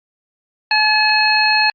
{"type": "harmonic tone", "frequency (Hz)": 856, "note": "A5", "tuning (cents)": -48, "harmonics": [1, 2, 3, 5], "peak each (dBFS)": [-17, -17, -17, -17], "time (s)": [0.71, 1.7], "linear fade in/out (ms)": 2, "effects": ["Opus 48 kbps"]}